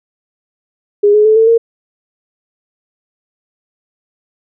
sine tone with pitch steps, 410.8 / 422.6 / 434.7 / 447.2 / 460 Hz, G#4 / G#4 / A4 / A4 / A#4, -19 / +30 / -21 / +28 / -23 cents, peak -5 dBFS, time 1.03-1.58 s, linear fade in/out 10 ms, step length 110 ms, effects none

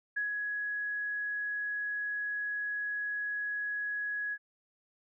sine tone with ADSR envelope, 1674 Hz, G#6, 13 cents sharp, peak -29 dBFS, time 0.16-4.38 s, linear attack 12 ms, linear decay 130 ms, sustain -3 dB, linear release 52 ms, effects none

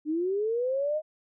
sine linear sweep, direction up, 293.7 to 630 Hz, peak -25 dBFS, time 0.05-1.02 s, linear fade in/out 50 ms, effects none

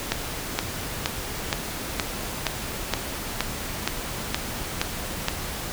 click train, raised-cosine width 0.2 ms, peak -4 dBFS, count 12, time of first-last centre 0.12-5.284 s, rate 2.13 Hz, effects pink hiss -32 dBFS RMS until 5.72 s

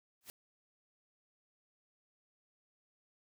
white noise with exponential growth, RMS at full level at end -44 dBFS, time 0.21-0.3 s, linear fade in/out 0 ms, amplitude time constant 18 ms, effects none

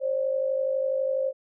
sine tone pair together, 531.9 / 584 Hz, C5 / D5, +28 / -10 cents, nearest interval major second, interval 162 cents, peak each -24 / -30 dBFS, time 0-1.33 s, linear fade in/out 50 ms, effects none

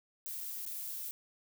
violet noise with dropouts, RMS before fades -41 dBFS, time 0.26-1.11 s, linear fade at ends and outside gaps 0 ms, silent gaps 0.406-0.41 / 0.653-0.663 s, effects none

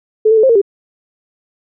sine tone with pitch steps, 433.8 / 446.3 / 434.5 / 529 / 460.4 / 397.5 Hz, A4 / A4 / A4 / C5 / A#4 / G4, -25 / +25 / -22 / +19 / -22 / +24 cents, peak -6 dBFS, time 0.25-0.616 s, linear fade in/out 10 ms, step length 61 ms, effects none

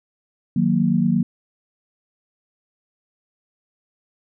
sine chord, D# minor, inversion none, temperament equal with one note detuned, 155.56 / 183.51 / 233.1 Hz, D#3 / F#3 / A#3, 0 / -14 / 0 cents, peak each -22 / -19 / -19 dBFS, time 0.56-1.23 s, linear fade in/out 5 ms, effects none

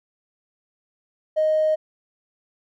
triangle tone with tanh clipping, 622.3 Hz, D#5, in tune, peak -16 dBFS, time 1.36-1.76 s, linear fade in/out 20 ms, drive 1 dB, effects none

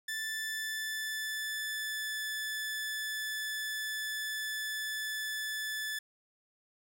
sawtooth tone with pitch glide, 1760 to 1738.8 Hz, A6 to A6, 0 to -21 cents, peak -31 dBFS, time 0.08-5.99 s, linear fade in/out 5 ms, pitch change -21 cents, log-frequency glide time 0.25-2.24 s, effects none

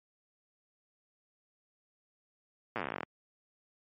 slowing click train, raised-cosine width 0.5 ms, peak -19 dBFS, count 19, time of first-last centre 2.76-3.032 s, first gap 8 ms, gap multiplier 1.07, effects high-pass 150 Hz 12 dB/octave + MP3 32 kbps

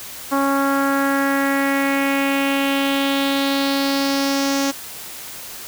sawtooth tone with low-pass filter sweep, 276 Hz, C#4, 7 cents flat, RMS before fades -19 dBFS, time 0.31-4.72 s, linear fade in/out 20 ms, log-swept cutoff 1200 to 6300 Hz, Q 3.1, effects white hiss -34 dBFS RMS until 5.67 s

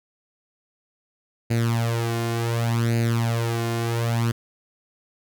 sawtooth tone with flanger, 116.2 Hz, A#2, 5 cents flat, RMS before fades -23 dBFS, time 1.5-4.32 s, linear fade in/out 10 ms, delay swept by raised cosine 0.44 to 2.84 ms, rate 0.68 Hz, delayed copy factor +0.75, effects none

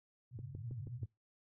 pink band-pass noise, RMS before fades -45 dBFS, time 0.31-1.06 s, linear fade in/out 20 ms, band 100 to 130 Hz, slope 96 dB/octave
click train, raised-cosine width 3 ms, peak -37 dBFS, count 5, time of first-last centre 0.39-1.032 s, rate 6.23 Hz
effects noise-tail reverb RT60 0.2 s tail -24 dB re dry

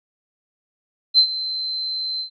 sine tone with ADSR envelope, 4089 Hz, C8, 41 cents flat, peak -8 dBFS, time 1.14-2.3 s, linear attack 42 ms, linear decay 82 ms, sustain -15 dB, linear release 100 ms, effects none

